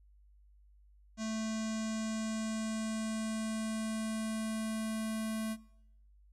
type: tone with low-pass filter sweep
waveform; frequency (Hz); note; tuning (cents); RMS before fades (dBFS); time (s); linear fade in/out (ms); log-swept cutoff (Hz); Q
square; 220; A3; 0; -37; 1.17-5.57; 50; 6700 to 11000; 3.4
effects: noise-tail reverb RT60 0.8 s tail -22 dB re dry + added 50 Hz sine -59 dBFS peak until 6.32 s